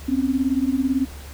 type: beating tone pair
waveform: sine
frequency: 256.3 / 274.3 Hz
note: C4 / C#4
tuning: -36 / -18 cents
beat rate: 18 Hz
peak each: -21 / -21 dBFS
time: 0.08-1.06 s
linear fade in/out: 10 ms
effects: added 71 Hz sine -36 dBFS peak until 1.33 s + pink hiss -43 dBFS RMS until 1.33 s